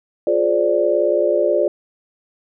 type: chord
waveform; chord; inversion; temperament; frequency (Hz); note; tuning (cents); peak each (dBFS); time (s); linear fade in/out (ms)
sine; D half-diminished seventh; first; just; 352.4 / 422.9 / 528.6 / 587.3; F4 / Ab4 / C5 / D5; +16 / +31 / +18 / 0; -20 / -21 / -21 / -17; 0.27-1.68; 2
effects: none